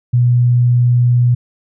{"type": "tone", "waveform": "sine", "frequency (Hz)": 122.1, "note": "B2", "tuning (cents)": -19, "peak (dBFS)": -8, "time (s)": [0.13, 1.35], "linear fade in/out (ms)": 10, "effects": []}